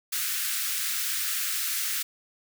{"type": "high-pass noise", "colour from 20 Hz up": "white", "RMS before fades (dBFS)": -29, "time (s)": [0.12, 2.03], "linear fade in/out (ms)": 10, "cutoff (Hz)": 1300, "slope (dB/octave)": 48, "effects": []}